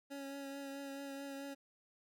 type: tone with vibrato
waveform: 25% pulse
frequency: 277.2 Hz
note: C#4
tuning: in tune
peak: -40 dBFS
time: 0.1-1.55 s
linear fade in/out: 20 ms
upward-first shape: triangle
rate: 4.6 Hz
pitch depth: 23 cents each way
effects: none